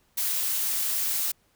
blue noise, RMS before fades -27 dBFS, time 0.17-1.32 s, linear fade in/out 10 ms, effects pink hiss -66 dBFS RMS until 1.55 s

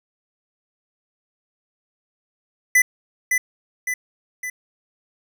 square tone with echo, 2000 Hz, B6, 21 cents sharp, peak -12 dBFS, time 2.75-2.82 s, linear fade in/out 5 ms, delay 560 ms, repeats 3, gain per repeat -5 dB, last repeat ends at 4.5 s, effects none

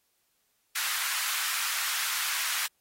pink high-pass noise, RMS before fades -31 dBFS, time 0.75-2.67 s, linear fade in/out 10 ms, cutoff 1200 Hz, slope 24 dB/octave, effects white hiss -73 dBFS RMS until 2.8 s + AAC 48 kbps

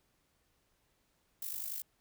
violet noise with amplitude modulation, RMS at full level -37 dBFS, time 1.42-1.82 s, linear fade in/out 5 ms, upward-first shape sine, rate 50.8 Hz, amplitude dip 70%, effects pink hiss -75 dBFS RMS until 2 s

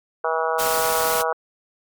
harmonic tone, 161.5 Hz, E3, 35 cents flat, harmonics 3 / 4 / 5 / 6 / 7 / 8 / 9, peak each -25 / -26 / -27 / -28 / -28 / -29 / -30 dBFS, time 0.24-1.33 s, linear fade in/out 5 ms
white noise, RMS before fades -25 dBFS, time 0.58-1.23 s, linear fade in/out 20 ms
effects MP3 96 kbps

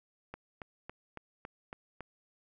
click train, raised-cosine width 0.5 ms, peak -27 dBFS, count 7, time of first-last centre 0.34-2.007 s, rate 3.6 Hz, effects none

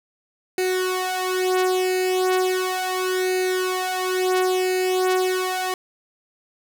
sawtooth tone with flanger, 370 Hz, F#4, in tune, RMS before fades -22 dBFS, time 0.58-5.74 s, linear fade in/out 2 ms, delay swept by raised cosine 0.45 to 3.15 ms, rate 0.36 Hz, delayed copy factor +0.8, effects none

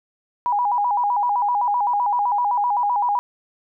sine tone with vibrato, 894 Hz, A5, 27 cents sharp, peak -17 dBFS, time 0.46-3.19 s, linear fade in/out 0 ms, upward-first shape square, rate 7.8 Hz, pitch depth 150 cents each way, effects none

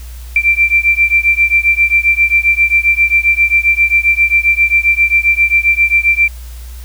sine beating tone pair, 2349 / 2356.5 Hz, D7 / D7, 0 / +5 cents, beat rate 7.5 Hz, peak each -11 dBFS, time 0.36-6.28 s, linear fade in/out 2 ms, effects added 60 Hz sine -26 dBFS peak until 6.84 s + white hiss -40 dBFS RMS until 6.84 s

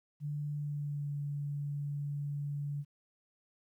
sine tone with pitch glide, 147 to 144.06 Hz, D3 to D3, +2 to -33 cents, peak -34 dBFS, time 0.2-2.85 s, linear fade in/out 50 ms, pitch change -35 cents, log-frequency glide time 0.55-1.11 s, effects 12-bit

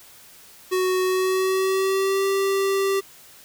square tone with pitch glide, 370.6 to 390.8 Hz, F#4 to G4, +3 to -5 cents, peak -20 dBFS, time 0.71-3.01 s, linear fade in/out 20 ms, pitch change +92 cents, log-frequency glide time 1.03-2.26 s, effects white hiss -48 dBFS RMS until 3.44 s

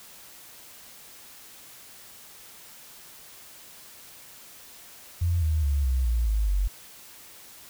sine tone with pitch steps, 86.2 / 78.14 / 70.83 / 64.21 / 58.2 / 52.76 / 47.82 Hz, F2 / D#2 / C#2 / C2 / A#1 / G#1 / G1, -22 / +8 / +38 / -32 / -2 / +28 / -42 cents, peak -21 dBFS, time 5.21-6.68 s, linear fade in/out 10 ms, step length 210 ms, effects white hiss -48 dBFS RMS until 7.69 s

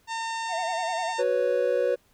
harmonic tone, 908 Hz, A#5, 46 cents flat, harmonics 1 / 2 / 3 / 4 / 5 / 6 / 7 / 8 / 9, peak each -30 / -36 / -40 / -42 / -44 / -46 / -47 / -48 / -49 dBFS, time 0.07-1.24 s, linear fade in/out 50 ms
triangle tone with vibrato, 698.5 Hz, F5, in tune, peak -27 dBFS, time 0.48-1.15 s, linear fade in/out 50 ms, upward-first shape sine, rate 10 Hz, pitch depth 120 cents each way
triangle chord, F# suspended fourth, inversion none, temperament equal, 370 / 493.9 / 554.4 Hz, F#4 / B4 / C#5, 0 / 0 / 0 cents, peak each -28 / -22 / -24 dBFS, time 1.18-1.96 s, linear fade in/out 20 ms
effects pink hiss -64 dBFS RMS until 2.13 s

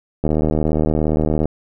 click train, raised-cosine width 2 ms, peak -5 dBFS, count 95, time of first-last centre 0.24-1.456 s, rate 77.3 Hz, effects none

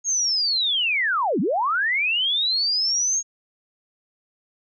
sine linear two-way sweep, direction down then up, 6620 to 164.8 to 6620 Hz, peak -19 dBFS, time 0.04-3.23 s, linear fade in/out 50 ms, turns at 1.4 s, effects none

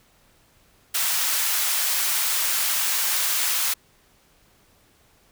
white high-pass noise, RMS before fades -23 dBFS, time 0.94-3.74 s, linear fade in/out 10 ms, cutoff 930 Hz, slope 12 dB/octave, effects pink hiss -59 dBFS RMS until 5.31 s

